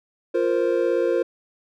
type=chord; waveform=triangle; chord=F suspended fourth; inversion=none; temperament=equal; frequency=349.2 / 466.2 / 523.3 Hz; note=F4 / Bb4 / C5; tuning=0 / 0 / 0 cents; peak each=-21 dBFS; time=0.34-1.23 s; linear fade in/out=10 ms; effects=none